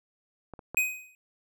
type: clicks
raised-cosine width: 1 ms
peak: -27 / -30 / -22 dBFS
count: 3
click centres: 0.537 / 0.592 / 0.746 s
type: tone with exponential decay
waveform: square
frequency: 2507 Hz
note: D#7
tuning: 12 cents sharp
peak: -20 dBFS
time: 0.77-1.15 s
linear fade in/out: 1 ms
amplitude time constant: 82 ms
effects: none